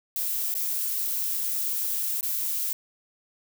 violet noise with dropouts, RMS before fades -28 dBFS, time 0.16-2.73 s, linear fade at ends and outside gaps 1 ms, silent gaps 0.541-0.551 / 2.209-2.229 s, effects none

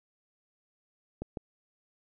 clicks, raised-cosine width 2 ms, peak -22 dBFS, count 2, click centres 1.22 / 1.372 s, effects none

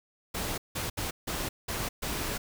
pink noise bursts at uneven times, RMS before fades -33 dBFS, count 6, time 0.34-0.58 / 0.75-0.9 / 0.97-1.11 / 1.27-1.49 / 1.68-1.89 / 2.02-2.38 s, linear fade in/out 10 ms, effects none

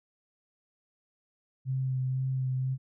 sine tone with vibrato, 130.6 Hz, C3, 3 cents flat, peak -27 dBFS, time 1.65-2.78 s, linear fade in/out 50 ms, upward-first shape sine, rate 2 Hz, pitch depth 17 cents each way, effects none

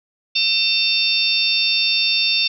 harmonic tone, 900 Hz, A5, 39 cents sharp, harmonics 3 / 4 / 5 / 6, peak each -20 / -20 / -21 / -23 dBFS, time 0.35-2.48 s, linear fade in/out 10 ms, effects none

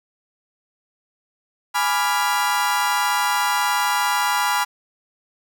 35% pulse chord, G# diminished seventh, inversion none, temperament equal with one note detuned, 830.6 / 987.8 / 1178.1 / 1396.9 Hz, G#5 / B5 / D6 / F6, 0 / 0 / +5 / 0 cents, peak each -22 / -20 / -26 / -23 dBFS, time 1.74-4.65 s, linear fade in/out 20 ms, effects none

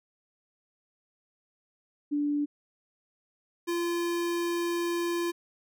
sine / square tone pair in turn, 291.7 / 343.7 Hz, D4 / F4, -12 / -28 cents, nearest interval minor third, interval 284 cents, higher second, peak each -25 / -28 dBFS, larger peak first, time 2.11-2.46 / 3.67-5.32 s, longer second, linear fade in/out 20 ms, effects none

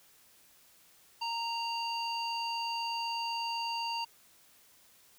square tone with low-pass filter, 928 Hz, A#5, 8 cents flat, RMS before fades -35 dBFS, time 1.21-4.05 s, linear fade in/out 10 ms, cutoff 4100 Hz, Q 8.1, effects white hiss -62 dBFS RMS until 5.18 s

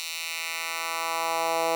10% pulse tone with high-pass filter sweep, 164.81 Hz, E3, in tune, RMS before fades -29 dBFS, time 0-1.75 s, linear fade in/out 0 ms, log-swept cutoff 3400 to 560 Hz, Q 1.4, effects none

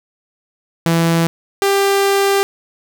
sawtooth tone pair in turn, 166.4 / 395.8 Hz, E3 / G4, +17 / +17 cents, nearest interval octave + minor third, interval 1500 cents, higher second, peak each -8 dBFS, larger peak neither, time 0.86-1.27 / 1.62-2.43 s, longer second, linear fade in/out 0 ms, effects none

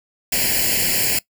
white noise with comb filter, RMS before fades -19 dBFS, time 0.32-1.19 s, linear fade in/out 5 ms, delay 0.41 ms, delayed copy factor +0.95, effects noise-tail reverb RT60 0.1 s tail -20 dB re dry

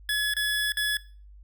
25% pulse tone with dropouts, 1700 Hz, G#6, 40 cents sharp, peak -20 dBFS, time 0.09-0.97 s, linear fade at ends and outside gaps 2 ms, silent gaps 0.338-0.366 / 0.721-0.77 s, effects noise-tail reverb RT60 0.4 s tail -21 dB re dry + added 50 Hz sine -46 dBFS peak until 1.43 s

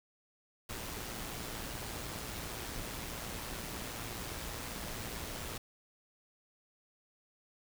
pink noise with amplitude modulation, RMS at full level -40 dBFS, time 0.69-5.58 s, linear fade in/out 5 ms, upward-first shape sine, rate 115 Hz, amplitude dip 40%, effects none

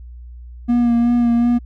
triangle tone with vibrato, 237.8 Hz, A#3, 35 cents sharp, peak -10 dBFS, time 0.68-1.59 s, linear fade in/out 20 ms, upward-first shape sine, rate 2.7 Hz, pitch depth 23 cents each way, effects added 60 Hz sine -33 dBFS peak until 1.65 s

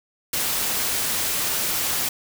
white noise, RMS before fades -24 dBFS, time 0.33-2.09 s, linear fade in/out 5 ms, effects none

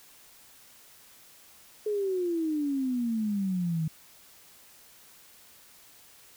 sine exponential sweep, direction down, 429.2 to 155.56 Hz, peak -26 dBFS, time 1.86-3.88 s, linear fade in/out 5 ms, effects white hiss -55 dBFS RMS until 6.36 s

